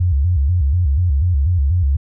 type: tone with vibrato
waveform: sine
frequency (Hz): 78.5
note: D#2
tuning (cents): +16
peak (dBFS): -12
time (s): 0-1.97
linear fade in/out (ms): 10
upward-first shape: square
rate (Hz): 4.1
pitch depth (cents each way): 220
effects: none